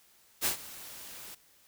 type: noise with ADSR envelope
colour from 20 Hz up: white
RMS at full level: -27 dBFS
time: 0.41-1.35 s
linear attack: 43 ms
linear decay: 110 ms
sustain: -19 dB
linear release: 8 ms
effects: white hiss -63 dBFS RMS until 1.67 s